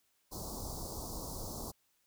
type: band-stop noise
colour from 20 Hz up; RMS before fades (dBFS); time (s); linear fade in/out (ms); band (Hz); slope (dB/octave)
pink; -42; 0.31-1.72; 20; 1100 to 4400; 48
effects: white hiss -75 dBFS RMS until 2.06 s